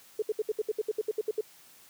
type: tone bursts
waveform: sine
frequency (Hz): 430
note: A4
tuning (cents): -40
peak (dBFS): -25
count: 13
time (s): 0.19-1.41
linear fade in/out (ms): 5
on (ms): 32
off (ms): 67
effects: white hiss -56 dBFS RMS until 1.89 s + high-pass 100 Hz 12 dB/octave